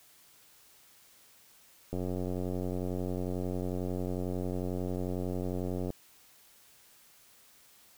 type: click train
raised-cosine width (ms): 2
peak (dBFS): -22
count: 363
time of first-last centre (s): 1.93-5.904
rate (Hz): 91.1
effects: white hiss -60 dBFS RMS until 7.97 s